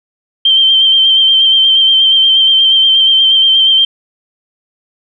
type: tone with vibrato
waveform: sine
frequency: 3136 Hz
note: G7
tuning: in tune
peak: -5 dBFS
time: 0.45-3.85 s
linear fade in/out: 5 ms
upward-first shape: sine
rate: 8.4 Hz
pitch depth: 27 cents each way
effects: none